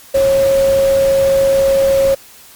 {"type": "tone in noise", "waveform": "sine", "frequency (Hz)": 545, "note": "C#5", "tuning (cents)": -29, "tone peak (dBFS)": -9, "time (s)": [0.14, 2.15], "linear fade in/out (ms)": 10, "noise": "pink", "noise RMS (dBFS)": -26, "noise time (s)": [0.14, 2.15], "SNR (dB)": 14, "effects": ["white hiss -41 dBFS RMS until 2.55 s", "Opus 48 kbps"]}